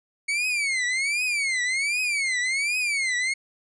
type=tone with vibrato; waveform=40% pulse; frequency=2217 Hz; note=C#7; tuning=in tune; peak=-22 dBFS; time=0.28-3.34 s; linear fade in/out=10 ms; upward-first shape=triangle; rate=1.3 Hz; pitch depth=240 cents each way; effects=resampled to 22050 Hz